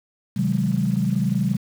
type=chord; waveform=sine; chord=Ab dominant seventh; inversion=first; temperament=just; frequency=129.78 / 155.74 / 186.89 / 207.7 Hz; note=C3 / Eb3 / Gb3 / Ab3; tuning=-14 / +2 / +18 / 0 cents; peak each=-24 / -26 / -22 / -24 dBFS; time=0.36-1.57 s; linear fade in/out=10 ms; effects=tanh soft clip ceiling -8 dBFS + 7-bit